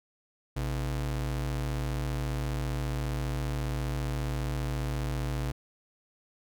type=ring-modulated tone; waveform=square; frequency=94 Hz; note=F#2; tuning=28 cents sharp; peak=-27 dBFS; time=0.56-5.52 s; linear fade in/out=10 ms; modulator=37.4 Hz; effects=none